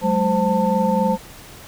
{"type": "tone cluster", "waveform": "sine", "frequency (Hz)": [188.3, 212.1, 520, 892], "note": ["F#3", "G#3", "C5", "A5"], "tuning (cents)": [31, 37, -11, 23], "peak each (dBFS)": -21, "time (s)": [0.01, 1.18], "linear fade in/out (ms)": 50, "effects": ["pink hiss -41 dBFS RMS until 1.67 s"]}